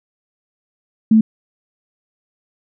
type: tone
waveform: sine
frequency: 220 Hz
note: A3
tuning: in tune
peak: -7 dBFS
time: 1.11-1.21 s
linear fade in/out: 5 ms
effects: none